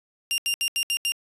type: tone bursts at uneven times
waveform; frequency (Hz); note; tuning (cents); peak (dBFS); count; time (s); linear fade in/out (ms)
sawtooth; 2794; F7; 0; -19; 6; 0.31-0.38 / 0.46-0.54 / 0.61-0.68 / 0.76-0.83 / 0.9-0.97 / 1.05-1.12; 0
effects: resampled to 32000 Hz